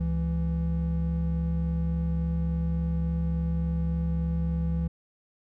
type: tone pair together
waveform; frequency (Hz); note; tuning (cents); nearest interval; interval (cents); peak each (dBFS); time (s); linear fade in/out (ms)
triangle; 70 / 166.49; C#2 / E3; +18 / +18; octave + minor third; 1500; -26 / -25; 0-4.88; 10
effects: none